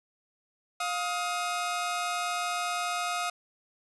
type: tone pair together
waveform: sawtooth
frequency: 707.2 / 1260 Hz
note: F5 / D#6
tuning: +22 / +21 cents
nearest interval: minor seventh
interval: 999 cents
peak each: -28 dBFS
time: 0.8-3.3 s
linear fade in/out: 5 ms
effects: resampled to 24000 Hz